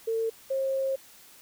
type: tone pair in turn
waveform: sine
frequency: 450.9 / 536.2 Hz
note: A4 / C5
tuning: +42 / +42 cents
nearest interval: minor third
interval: 300 cents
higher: second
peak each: -25 dBFS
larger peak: neither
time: 0.07-0.3 / 0.5-0.96 s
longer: second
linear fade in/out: 10 ms
effects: white hiss -53 dBFS RMS until 1.41 s